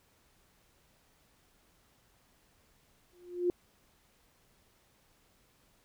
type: tone with exponential growth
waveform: sine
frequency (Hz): 354.2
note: F4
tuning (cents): +24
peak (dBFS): -23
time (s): 3.13-3.5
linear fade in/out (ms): 1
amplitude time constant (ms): 79
effects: pink hiss -68 dBFS RMS until 5.84 s